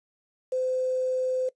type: tone with quantisation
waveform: sine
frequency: 513 Hz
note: C5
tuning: 34 cents flat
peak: -24 dBFS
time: 0.52-1.49 s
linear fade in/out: 5 ms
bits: 8
effects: noise-tail reverb RT60 0.1 s tail -19 dB re dry + resampled to 22050 Hz